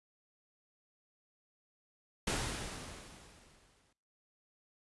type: noise with exponential decay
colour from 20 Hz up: pink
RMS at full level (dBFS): -33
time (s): 2.27-3.93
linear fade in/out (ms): 5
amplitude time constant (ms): 360
effects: noise-tail reverb RT60 0.7 s tail -24 dB re dry + resampled to 24000 Hz